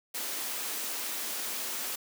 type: high-pass noise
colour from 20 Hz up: white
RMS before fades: -35 dBFS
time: 0.14-1.96 s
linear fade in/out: 10 ms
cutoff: 210 Hz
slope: 48 dB/octave
effects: none